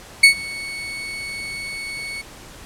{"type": "tone with ADSR envelope", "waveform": "35% pulse", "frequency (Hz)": 2217, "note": "C#7", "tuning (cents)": 0, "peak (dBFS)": -3, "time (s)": [0.23, 2.22], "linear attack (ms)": 8, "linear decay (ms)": 100, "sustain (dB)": -23, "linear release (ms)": 14, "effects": ["pink hiss -41 dBFS RMS until 2.65 s", "low-pass 11000 Hz 12 dB/octave"]}